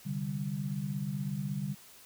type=chord; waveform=sine; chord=C suspended second; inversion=none; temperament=just; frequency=130.81 / 147.16 / 196.22 Hz; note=C3 / D3 / G3; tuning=0 / +4 / +2 cents; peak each=-40 / -35 / -36 dBFS; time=0.05-1.75 s; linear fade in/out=20 ms; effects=white hiss -55 dBFS RMS until 2.05 s